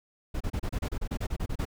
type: noise bursts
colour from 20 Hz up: brown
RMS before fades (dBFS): -30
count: 14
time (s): 0.34-1.653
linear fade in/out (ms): 10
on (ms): 65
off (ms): 31
effects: none